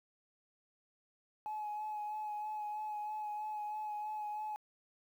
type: tone with vibrato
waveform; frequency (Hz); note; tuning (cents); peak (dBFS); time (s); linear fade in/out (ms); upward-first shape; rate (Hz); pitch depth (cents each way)
sine; 847; G#5; +34; -36; 1.46-4.56; 0; sine; 3.1; 21
effects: tanh soft clip ceiling -35 dBFS + 11-bit